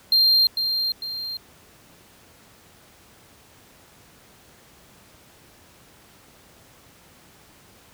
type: tone with echo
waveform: triangle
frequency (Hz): 4186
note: C8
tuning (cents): 0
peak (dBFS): -13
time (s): 0.12-0.47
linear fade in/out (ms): 2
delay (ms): 450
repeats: 2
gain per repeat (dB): -7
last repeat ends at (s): 1.37
effects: pink hiss -52 dBFS RMS until 7.93 s + high-pass 60 Hz 12 dB/octave